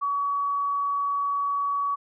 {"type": "tone", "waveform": "sine", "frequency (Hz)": 1132, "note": "C#6", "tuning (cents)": 36, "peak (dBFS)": -23, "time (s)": [0.01, 1.96], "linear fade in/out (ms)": 20, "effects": []}